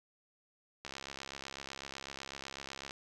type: click train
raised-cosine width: 0.2 ms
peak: -25 dBFS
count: 141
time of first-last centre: 0.85-2.909 s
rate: 68 Hz
effects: none